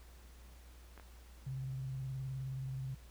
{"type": "clicks", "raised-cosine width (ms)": 0.5, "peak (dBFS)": -38, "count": 2, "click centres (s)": [0.977, 0.998]}
{"type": "tone with vibrato", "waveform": "sine", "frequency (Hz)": 132.4, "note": "C3", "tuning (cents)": 21, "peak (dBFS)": -38, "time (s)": [1.46, 2.95], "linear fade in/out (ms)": 10, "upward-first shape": "sine", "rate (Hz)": 19, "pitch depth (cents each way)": 48}
{"effects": ["added 60 Hz sine -54 dBFS peak until 3.1 s", "pink hiss -63 dBFS RMS until 3.1 s"]}